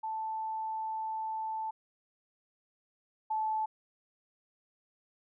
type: tone pair in turn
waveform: sine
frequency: 880 / 870.9 Hz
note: A5 / A5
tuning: 0 / -18 cents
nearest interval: unison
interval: 18 cents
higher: first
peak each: -33 / -29 dBFS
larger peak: second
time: 0.03-1.71 / 3.3-3.66 s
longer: first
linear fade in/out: 10 ms
effects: none